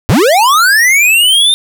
square linear sweep, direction up, 73.42 to 3664 Hz, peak -6 dBFS, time 0.09-1.54 s, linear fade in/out 0 ms, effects none

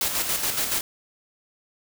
white noise with tremolo, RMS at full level -24 dBFS, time 0.01-0.81 s, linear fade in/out 2 ms, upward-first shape square, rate 7.1 Hz, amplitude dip 45%, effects none

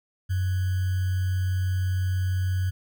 sine tone with sample-and-hold, 92.6 Hz, F#2, 2 cents sharp, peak -22 dBFS, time 0.29-2.71 s, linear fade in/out 20 ms, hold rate 1575 Hz, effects none

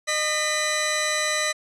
15% pulse tone pair together, 610.4 / 1990 Hz, D#5 / B6, -33 / +13 cents, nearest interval octave + minor sixth, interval 2046 cents, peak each -19 / -18 dBFS, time 0.07-1.53 s, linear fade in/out 20 ms, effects resampled to 22050 Hz

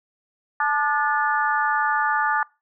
harmonic tone with a mistuned harmonic, 290.2 Hz, D4, 21 cents flat, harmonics 3 / 4 / 5 / 6, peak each -23 / -24 / -25 / -26 dBFS, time 0.6-2.43 s, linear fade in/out 2 ms, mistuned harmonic 4, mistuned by +52 cents, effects noise-tail reverb RT60 0.3 s tail -25 dB re dry

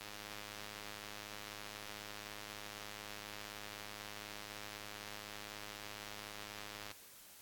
click train, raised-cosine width 0.2 ms, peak -29 dBFS, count 719, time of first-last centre 0.01-6.914 s, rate 104 Hz, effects white hiss -58 dBFS RMS until 7.41 s + AAC 64 kbps

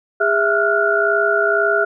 sine tone cluster, 408.3 / 660 / 1390 / 1452 Hz, G#4 / E5 / F6 / F#6, -29 / +2 / -9 / -33 cents, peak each -19 dBFS, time 0.2-1.85 s, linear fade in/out 10 ms, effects none

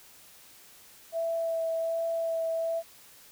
sine tone with vibrato, 659.3 Hz, E5, in tune, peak -27 dBFS, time 1.12-2.83 s, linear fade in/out 50 ms, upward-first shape sine, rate 1.3 Hz, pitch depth 12 cents each way, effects white hiss -54 dBFS RMS until 3.31 s

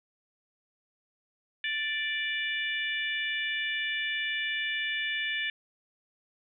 harmonic tone, 587 Hz, D5, 1 cent flat, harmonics 3 / 4 / 5 / 6, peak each -32 / -34 / -36 / -38 dBFS, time 1.64-5.5 s, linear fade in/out 2 ms, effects none

